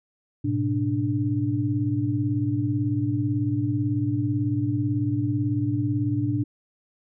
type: tone cluster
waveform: sine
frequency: 107.2 / 125.3 / 293.9 Hz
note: A2 / B2 / D4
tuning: -45 / +25 / +1 cents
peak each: -26 / -27 / -25 dBFS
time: 0.44-6.44 s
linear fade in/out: 10 ms
effects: none